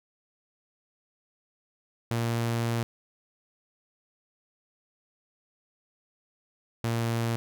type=tone pair in turn; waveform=sawtooth; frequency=116.54 / 115.8 Hz; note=A#2 / A#2; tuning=0 / -11 cents; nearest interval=unison; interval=11 cents; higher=first; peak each=-22 dBFS; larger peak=neither; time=2.11-2.83 / 6.84-7.36 s; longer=first; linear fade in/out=0 ms; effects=none